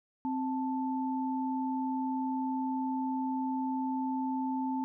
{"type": "tone pair together", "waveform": "sine", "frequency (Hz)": [261.6, 879.9], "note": ["C4", "A5"], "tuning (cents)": [0, 0], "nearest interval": "octave + major sixth", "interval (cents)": 2100, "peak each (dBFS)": [-31, -35], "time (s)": [0.25, 4.84], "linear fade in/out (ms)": 0, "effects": []}